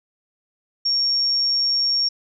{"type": "tone", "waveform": "sine", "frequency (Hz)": 5530, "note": "F8", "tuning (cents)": -18, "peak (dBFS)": -17, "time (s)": [0.85, 2.09], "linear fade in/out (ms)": 10, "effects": []}